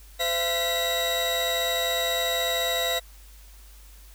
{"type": "tone cluster", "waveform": "40% pulse", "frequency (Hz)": [512, 678, 1955, 3820], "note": ["C5", "E5", "B6", "A#7"], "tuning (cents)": [-38, 49, -18, 42], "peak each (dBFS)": [-30, -28, -31, -26], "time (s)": [0.19, 3], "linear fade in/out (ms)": 20, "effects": ["added 50 Hz sine -46 dBFS peak until 4.14 s", "white hiss -54 dBFS RMS until 4.14 s"]}